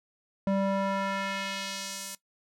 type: tone with band-pass filter sweep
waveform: square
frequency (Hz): 195.4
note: G3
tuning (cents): -5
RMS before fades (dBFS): -31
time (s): 0.47-2.15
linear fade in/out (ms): 2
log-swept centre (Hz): 420 to 9900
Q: 0.96
effects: noise-tail reverb RT60 0.1 s tail -18 dB re dry